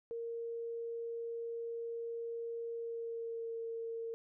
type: tone with pitch glide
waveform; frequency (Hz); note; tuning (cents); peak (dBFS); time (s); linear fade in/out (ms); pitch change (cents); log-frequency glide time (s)
sine; 463.9 to 457.5; A#4 to A#4; -8 to -32; -38; 0.11-4.14; 0; -24; 2.73-3.56
effects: none